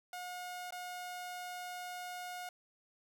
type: tone with dropouts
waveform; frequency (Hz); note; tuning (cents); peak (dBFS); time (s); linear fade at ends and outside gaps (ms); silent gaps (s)
sawtooth; 720; F#5; -47; -38; 0.13-2.49; 2; 0.707-0.723
effects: none